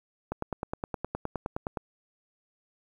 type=click train; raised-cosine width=1 ms; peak=-17 dBFS; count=15; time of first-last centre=0.32-1.772 s; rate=9.64 Hz; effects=9-bit